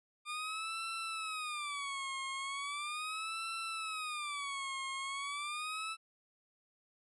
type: tone with vibrato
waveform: 20% pulse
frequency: 1200 Hz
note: D6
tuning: 37 cents sharp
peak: -33 dBFS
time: 0.25-5.97 s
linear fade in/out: 50 ms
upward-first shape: sine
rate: 0.38 Hz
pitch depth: 190 cents each way
effects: resampled to 24000 Hz